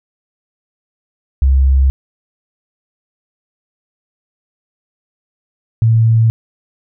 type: tone pair in turn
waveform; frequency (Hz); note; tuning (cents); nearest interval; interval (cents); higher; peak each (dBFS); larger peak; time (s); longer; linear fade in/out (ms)
sine; 66.9 / 113.2; C2 / A2; +39 / +50; major sixth; 911; second; -7; neither; 1.42-1.9 / 5.82-6.3; neither; 0
effects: none